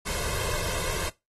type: noise with comb filter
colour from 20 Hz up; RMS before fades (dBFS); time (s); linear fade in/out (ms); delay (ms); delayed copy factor
pink; -30; 0.05-1.1; 20; 1.9; +0.75
effects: noise-tail reverb RT60 0.2 s tail -19 dB re dry + AAC 32 kbps